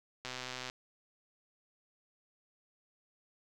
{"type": "click train", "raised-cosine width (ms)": 0.2, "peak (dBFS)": -23, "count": 58, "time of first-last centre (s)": [0.25, 0.699], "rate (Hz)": 127, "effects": []}